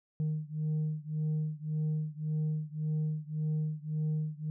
sine beating tone pair, 153.4 / 155.2 Hz, D#3 / D#3, -24 / -4 cents, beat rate 1.8 Hz, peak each -31 / -32 dBFS, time 0.2-4.5 s, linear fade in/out 0 ms, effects tanh soft clip ceiling -27 dBFS

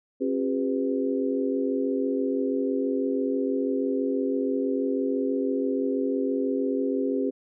sine tone cluster, 269.2 / 358.5 / 404.6 / 499.4 Hz, C4 / F4 / G#4 / B4, +49 / +45 / -45 / +19 cents, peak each -26 / -34 / -28 / -31 dBFS, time 0.2-7.31 s, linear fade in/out 20 ms, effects none

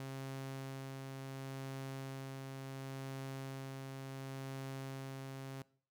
sawtooth tone with tremolo, 134.5 Hz, C3, 48 cents sharp, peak -38 dBFS, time 0-5.62 s, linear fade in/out 2 ms, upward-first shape sine, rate 0.7 Hz, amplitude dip 25%, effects noise-tail reverb RT60 0.5 s tail -21 dB re dry

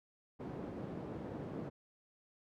white band-pass noise, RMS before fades -44 dBFS, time 0.39-1.7 s, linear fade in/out 20 ms, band 100 to 370 Hz, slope 12 dB/octave, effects none

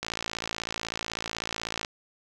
click train, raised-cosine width 0.2 ms, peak -13 dBFS, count 103, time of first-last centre 0.03-1.848 s, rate 56.1 Hz, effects none

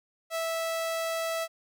sawtooth tone, 656 Hz, E5, 9 cents flat, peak -25 dBFS, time 0.3-1.48 s, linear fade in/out 50 ms, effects none

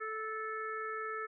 harmonic tone, 437.7 Hz, A4, 9 cents flat, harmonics 1 / 3 / 4 / 5, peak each -42 / -39 / -43 / -50 dBFS, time 0-1.27 s, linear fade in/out 20 ms, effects none

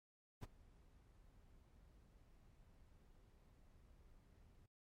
brown noise with ADSR envelope, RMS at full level -44 dBFS, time 0.41-4.66 s, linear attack 23 ms, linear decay 26 ms, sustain -23 dB, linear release 4 ms, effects noise-tail reverb RT60 0.1 s tail -18 dB re dry + MP3 64 kbps

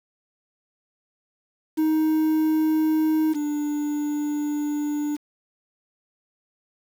triangle tone pair in turn, 313.3 / 295.7 Hz, D#4 / D4, +12 / +12 cents, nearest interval minor second, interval 100 cents, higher first, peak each -16 / -21 dBFS, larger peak first, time 1.77-3.34 / 3.34-5.17 s, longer second, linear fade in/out 20 ms, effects 7-bit

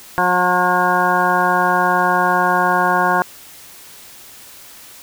harmonic tone, 180 Hz, F#3, 47 cents flat, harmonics 1 / 2 / 3 / 4 / 5 / 6 / 8 / 9, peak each -25 / -24 / -25 / -19 / -19 / -19 / -20 / -23 dBFS, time 0.18-3.22 s, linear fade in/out 0 ms, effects white hiss -40 dBFS RMS until 5.02 s

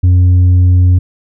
sine tone with tanh clipping, 90 Hz, F#2, 47 cents flat, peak -5 dBFS, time 0.03-0.99 s, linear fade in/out 10 ms, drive 3 dB, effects none

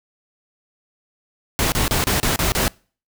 pink noise bursts, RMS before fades -19 dBFS, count 7, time 1.59-2.68 s, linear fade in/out 0 ms, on 130 ms, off 30 ms, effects noise-tail reverb RT60 0.4 s tail -25 dB re dry

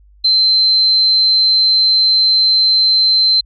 sine tone, 4100 Hz, C8, 36 cents flat, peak -8 dBFS, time 0.24-3.41 s, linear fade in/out 10 ms, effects added 50 Hz sine -43 dBFS peak until 3.45 s + MP3 64 kbps

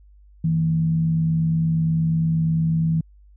sine tone with frequency modulation, 161.7 Hz, E3, 33 cents flat, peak -17 dBFS, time 0.44-3.01 s, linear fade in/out 5 ms, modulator 68.5 Hz, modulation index 0.3, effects added 50 Hz sine -47 dBFS peak until 3.36 s

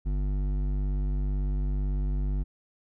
sine tone with hard clipping, 49 Hz, G1, in tune, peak -27 dBFS, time 0.05-2.44 s, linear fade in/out 20 ms, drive 11 dB, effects none

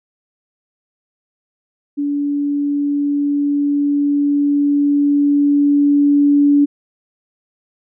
sine tone with level ramp, 287.3 Hz, D4, 38 cents flat, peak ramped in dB -16 to -8 dBFS, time 1.97-6.66 s, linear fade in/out 20 ms, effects none

